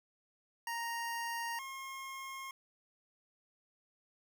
25% pulse tone pair in turn, 932.3 / 1074.1 Hz, A#5 / C6, 0 / +45 cents, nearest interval major second, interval 245 cents, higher second, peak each -33 / -39 dBFS, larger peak first, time 0.67-1.59 / 1.59-2.51 s, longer neither, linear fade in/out 2 ms, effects none

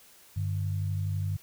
sine tone pair together, 98 / 150.09 Hz, G2 / D3, 0 / +38 cents, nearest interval perfect fifth, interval 738 cents, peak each -28 / -35 dBFS, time 0.36-1.37 s, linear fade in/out 10 ms, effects white hiss -56 dBFS RMS until 1.42 s

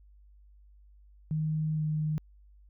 sine tone with pitch glide, 155.56 to 153.77 Hz, D#3 to D#3, 0 to -20 cents, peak -27 dBFS, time 1.31-2.18 s, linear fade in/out 0 ms, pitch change -20 cents, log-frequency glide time 1.75-1.82 s, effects added 50 Hz sine -54 dBFS peak until 2.69 s

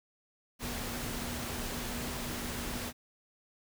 sine tone in noise, 240.7 Hz, B3, 44 cents flat, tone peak -43 dBFS, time 0.59-2.93 s, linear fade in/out 50 ms, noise pink, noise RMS -38 dBFS, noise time 0.59-2.93 s, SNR -8 dB, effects none

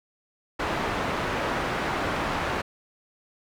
white low-pass noise, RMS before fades -28 dBFS, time 0.59-2.62 s, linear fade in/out 10 ms, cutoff 1400 Hz, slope 12 dB/octave, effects none

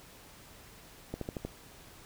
slowing click train, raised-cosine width 2 ms, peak -22 dBFS, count 5, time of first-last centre 1.14-1.45 s, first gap 73 ms, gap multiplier 1.04, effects pink hiss -54 dBFS RMS until 2.05 s

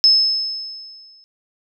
sine tone with exponential decay, 5210 Hz, E8, 21 cents flat, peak -7 dBFS, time 0.04-1.24 s, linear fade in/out 0 ms, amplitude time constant 260 ms, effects none

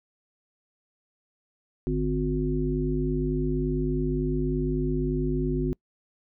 harmonic tone with a mistuned harmonic, 51.7 Hz, G#1, 7 cents flat, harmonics 1 / 3 / 5 / 7, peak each -29 / -29 / -29 / -29 dBFS, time 1.87-5.73 s, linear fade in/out 0 ms, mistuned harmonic 3, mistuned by -63 cents, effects noise-tail reverb RT60 0.1 s tail -26 dB re dry

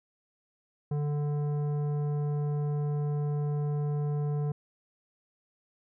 sine tone with tanh clipping, 146.83 Hz, D3, in tune, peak -29 dBFS, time 0.91-4.52 s, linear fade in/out 5 ms, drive 12 dB, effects none

